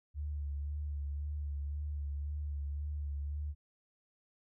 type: tone with vibrato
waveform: sine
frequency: 72.7 Hz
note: D2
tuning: 17 cents flat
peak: -35 dBFS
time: 0.14-3.55 s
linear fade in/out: 50 ms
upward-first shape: sine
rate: 1.9 Hz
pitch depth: 35 cents each way
effects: none